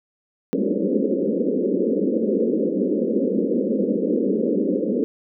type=band-pass noise; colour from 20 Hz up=pink; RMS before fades=-21 dBFS; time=0.53-5.04 s; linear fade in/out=0 ms; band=190 to 540 Hz; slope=96 dB/octave; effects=none